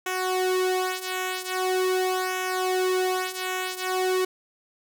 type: tone with flanger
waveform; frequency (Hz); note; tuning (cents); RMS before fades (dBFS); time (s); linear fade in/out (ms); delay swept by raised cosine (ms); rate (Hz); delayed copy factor
sawtooth; 370.6; F#4; +3; -26; 0.06-4.25; 5; 0.22 to 2.92; 0.43; -0.75
effects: none